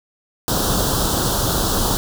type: band-stop noise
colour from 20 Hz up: pink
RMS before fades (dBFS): -19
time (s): 0.48-1.97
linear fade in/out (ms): 0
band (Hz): 1500 to 3200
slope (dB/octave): 48
effects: none